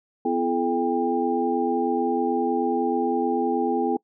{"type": "tone cluster", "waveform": "sine", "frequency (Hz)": [252.3, 338.8, 428.3, 798], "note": ["B3", "E4", "A4", "G5"], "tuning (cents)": [37, 48, -47, 31], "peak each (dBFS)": -26, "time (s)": [0.25, 3.97], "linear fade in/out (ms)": 5, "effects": ["noise-tail reverb RT60 0.1 s tail -25 dB re dry"]}